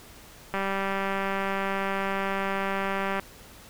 click train, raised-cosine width 0.5 ms, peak -14 dBFS, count 519, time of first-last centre 0.54-3.196 s, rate 195 Hz, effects pink hiss -49 dBFS RMS until 3.69 s

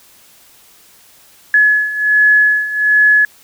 sine beating tone pair, 1700 / 1701.3 Hz, G#6 / G#6, +40 / +41 cents, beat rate 1.3 Hz, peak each -14 / -10 dBFS, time 1.54-3.25 s, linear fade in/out 2 ms, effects white hiss -46 dBFS RMS until 3.43 s

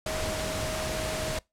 sine tone in noise, 629 Hz, D#5, 19 cents sharp, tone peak -34 dBFS, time 0.06-1.39 s, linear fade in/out 5 ms, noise pink, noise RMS -32 dBFS, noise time 0.06-1.39 s, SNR -5 dB, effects noise-tail reverb RT60 0.2 s tail -24 dB re dry + low-pass 10000 Hz 12 dB/octave

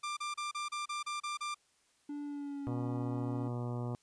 sawtooth tone bursts, 1188 Hz, D6, 20 cents sharp, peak -32 dBFS, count 9, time 0.03-1.546 s, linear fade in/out 10 ms, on 140 ms, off 32 ms
triangle tone with pitch glide, 290.4 to 277.1 Hz, D4 to C#4, -19 to -1 cents, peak -36 dBFS, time 2.09-3.48 s, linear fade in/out 5 ms, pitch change -82 cents, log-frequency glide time 2.24-2.77 s
harmonic tone, 121.3 Hz, B2, 31 cents flat, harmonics 1 / 2 / 3 / 4 / 5 / 6 / 7 / 8 / 9 / 10, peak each -36 / -42 / -46 / -48 / -50 / -52 / -53 / -54 / -55 / -56 dBFS, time 2.67-3.95 s, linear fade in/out 0 ms
effects white hiss -71 dBFS RMS until 4.02 s + resampled to 22050 Hz

